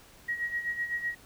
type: tone with tremolo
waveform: sine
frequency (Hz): 1900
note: A#6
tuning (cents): +33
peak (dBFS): -27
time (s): 0.28-1.15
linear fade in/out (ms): 10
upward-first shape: sine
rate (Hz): 7.9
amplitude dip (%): 70
effects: pink hiss -55 dBFS RMS until 1.25 s